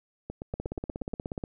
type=two click trains; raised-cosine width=2 ms; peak=-22 / -20 dBFS; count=8 / 16; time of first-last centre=0.3-1.134 / 0.54-1.438 s; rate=8.39 / 16.7 Hz; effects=none